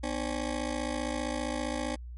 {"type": "ring-modulated tone", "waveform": "20% pulse", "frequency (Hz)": 276, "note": "C#4", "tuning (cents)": -7, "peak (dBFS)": -23, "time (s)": [0.03, 1.96], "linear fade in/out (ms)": 10, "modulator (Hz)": 27.6, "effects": ["added 60 Hz sine -39 dBFS peak until 2.17 s", "MP3 48 kbps"]}